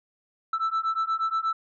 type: beating tone pair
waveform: sine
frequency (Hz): 1318 / 1326.4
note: E6 / E6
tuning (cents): -1 / +10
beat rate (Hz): 8.4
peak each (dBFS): -25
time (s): 0.53-1.53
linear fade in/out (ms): 5
effects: tanh soft clip ceiling -21 dBFS